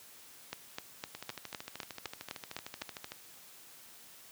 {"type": "two click trains", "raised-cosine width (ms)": 0.2, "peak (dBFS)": [-24, -20], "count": [27, 10], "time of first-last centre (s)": [[1.15, 3.12], [0.53, 2.82]], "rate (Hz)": [13.2, 3.93], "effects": ["white hiss -55 dBFS RMS until 4.31 s", "high-pass 80 Hz 12 dB/octave"]}